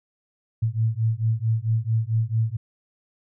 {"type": "beating tone pair", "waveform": "sine", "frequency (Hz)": [110, 114.5], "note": ["A2", "A#2"], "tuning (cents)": [0, -31], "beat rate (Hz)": 4.5, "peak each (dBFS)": -23, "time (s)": [0.62, 2.57], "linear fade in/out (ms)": 10, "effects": []}